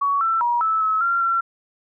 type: tone with pitch steps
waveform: sine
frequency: 1124 / 1336 / 955 / 1310 / 1292 / 1378 / 1359 Hz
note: C#6 / E6 / A#5 / E6 / E6 / F6 / F6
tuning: +24 / +23 / +42 / -11 / -35 / -24 / -48 cents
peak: -17 dBFS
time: 0.01-1.41 s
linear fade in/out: 10 ms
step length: 200 ms
effects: none